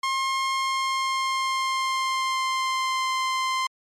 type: tone with pitch glide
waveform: sawtooth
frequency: 1068 to 1043.6 Hz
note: C6 to C6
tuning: +35 to -5 cents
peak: -19 dBFS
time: 0.03-3.67 s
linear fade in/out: 5 ms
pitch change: -40 cents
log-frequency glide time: 0.54-3.1 s
effects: low-pass 7000 Hz 12 dB/octave + MP3 64 kbps